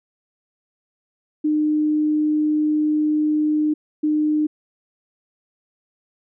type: tone bursts at uneven times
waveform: sine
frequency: 303.9 Hz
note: D#4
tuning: 41 cents flat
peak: -16 dBFS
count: 2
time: 1.44-3.74 / 4.03-4.47 s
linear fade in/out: 10 ms
effects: none